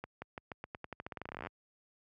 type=accelerating click train; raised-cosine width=0.5 ms; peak=-26 dBFS; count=25; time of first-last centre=0.04-1.47 s; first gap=180 ms; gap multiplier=0.88; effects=high-pass 60 Hz 12 dB/octave